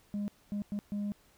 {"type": "tone bursts at uneven times", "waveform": "sine", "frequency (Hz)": 204.8, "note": "G#3", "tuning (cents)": -24, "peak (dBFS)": -29, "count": 4, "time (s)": [[0.14, 0.28], [0.52, 0.62], [0.72, 0.79], [0.92, 1.12]], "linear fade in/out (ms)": 0, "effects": ["tanh soft clip ceiling -31 dBFS", "pink hiss -65 dBFS RMS until 1.37 s"]}